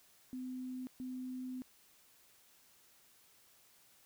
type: tone bursts at uneven times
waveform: sine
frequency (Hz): 255.1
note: C4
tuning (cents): -44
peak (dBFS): -40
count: 2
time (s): 0.33-0.87 / 1-1.62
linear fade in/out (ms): 0
effects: white hiss -66 dBFS RMS until 4.05 s